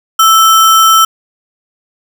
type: tone with sample-and-hold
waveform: sine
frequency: 1318.5 Hz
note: E6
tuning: in tune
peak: -3 dBFS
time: 0.19-1.05 s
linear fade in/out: 5 ms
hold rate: 4410 Hz
effects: none